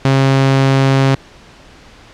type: tone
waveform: sawtooth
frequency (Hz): 135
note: C#3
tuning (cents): -45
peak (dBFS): -5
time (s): 0.05-1.15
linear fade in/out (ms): 2
effects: pink hiss -41 dBFS RMS until 2.13 s + low-pass 5000 Hz 12 dB/octave